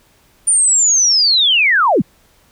sine linear sweep, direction down, 9260 to 116.54 Hz, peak -9 dBFS, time 0.47-2.02 s, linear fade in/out 10 ms, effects pink hiss -53 dBFS RMS until 2.51 s

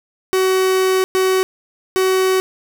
45% pulse tone bursts at uneven times, 376.3 Hz, F#4, 29 cents sharp, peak -13 dBFS, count 3, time 0.33-1.04 / 1.15-1.43 / 1.96-2.4 s, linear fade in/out 0 ms, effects none

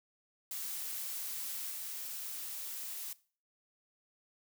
blue noise with level steps, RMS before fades -40 / -42 dBFS, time 0.51-3.13 s, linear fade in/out 2 ms, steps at 1.7 s, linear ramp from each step 5 ms, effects noise-tail reverb RT60 0.4 s tail -19 dB re dry

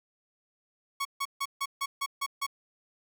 sawtooth tone bursts, 1108.7 Hz, C#6, in tune, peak -25 dBFS, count 8, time 1-2.466 s, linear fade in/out 10 ms, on 52 ms, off 150 ms, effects none

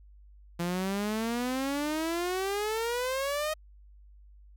sawtooth exponential sweep, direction up, 169.7 to 629 Hz, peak -25 dBFS, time 0.59-3.54 s, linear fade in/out 10 ms, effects added 50 Hz sine -51 dBFS peak until 4.56 s

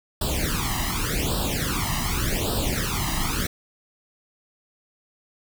pink noise with flanger, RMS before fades -25 dBFS, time 0.21-3.47 s, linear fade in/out 5 ms, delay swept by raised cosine 0.23 to 1.03 ms, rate 0.86 Hz, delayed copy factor +1, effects none

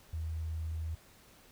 sine tone, 80.3 Hz, E2, 45 cents flat, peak -34 dBFS, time 0.13-0.95 s, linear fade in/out 5 ms, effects pink hiss -60 dBFS RMS until 1.51 s

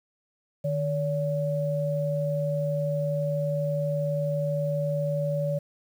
sine tone pair together, 152.03 / 571 Hz, D#3 / D5, -40 / -49 cents, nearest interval octave + major seventh, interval 2291 cents, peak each -27 dBFS, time 0.64-5.59 s, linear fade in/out 10 ms, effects 9-bit

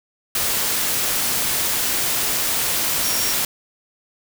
sine tone in noise, 5588 Hz, F8, in tune, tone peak -26 dBFS, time 3.04-3.33 s, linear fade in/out 2 ms, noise white, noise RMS -21 dBFS, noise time 0.35-3.45 s, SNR -8 dB, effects none

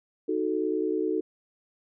sine chord, D# diminished, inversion none, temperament equal, 311.1 / 370 / 440 Hz, D#4 / F#4 / A4, 0 / 0 / 0 cents, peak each -29 dBFS, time 0.28-1.21 s, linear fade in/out 10 ms, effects none

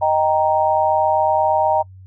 sine chord, Eb major, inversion none, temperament equal, 622.3 / 784 / 932.3 Hz, Eb5 / G5 / Bb5, 0 / 0 / 0 cents, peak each -18 dBFS, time 0.01-1.83 s, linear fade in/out 20 ms, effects noise-tail reverb RT60 0.1 s tail -26 dB re dry + added 94 Hz sine -38 dBFS peak until 2.06 s

